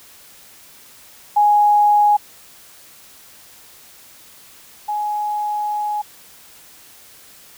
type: tone pair in turn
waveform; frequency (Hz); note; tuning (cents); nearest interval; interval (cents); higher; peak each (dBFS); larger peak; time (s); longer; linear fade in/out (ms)
sine; 830.6 / 837.3; G#5 / G#5; 0 / +14; unison; 14; second; -10 / -19; first; 1.36-2.17 / 4.88-6.02; second; 10
effects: white hiss -45 dBFS RMS until 7.57 s